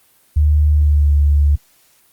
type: tone with pitch glide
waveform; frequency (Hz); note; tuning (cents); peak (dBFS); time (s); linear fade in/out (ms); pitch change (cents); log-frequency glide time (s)
sine; 75 to 72.57; D2 to D2; +37 to -20; -9; 0.36-1.56; 10; -57; 0.72-1.12
effects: white hiss -54 dBFS RMS until 2.12 s + Opus 32 kbps